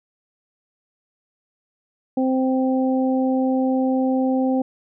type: harmonic tone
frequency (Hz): 260.6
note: C4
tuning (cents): -7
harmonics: 1 / 2 / 3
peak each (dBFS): -18 / -24 / -28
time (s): 2.17-4.62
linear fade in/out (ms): 5
effects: none